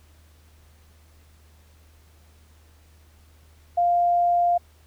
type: tone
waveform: sine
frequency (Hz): 699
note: F5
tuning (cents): +1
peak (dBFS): -17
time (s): 3.77-4.58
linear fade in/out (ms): 10
effects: added 77 Hz sine -52 dBFS peak until 4.86 s + pink hiss -60 dBFS RMS until 4.86 s